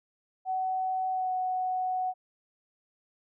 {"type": "tone with pitch glide", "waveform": "sine", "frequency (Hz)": [751, 741.1], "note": ["F#5", "F#5"], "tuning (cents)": [26, 3], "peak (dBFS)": -27, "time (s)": [0.45, 2.14], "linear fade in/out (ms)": 50, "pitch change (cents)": -23, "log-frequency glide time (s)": [1.1, 1.31], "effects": []}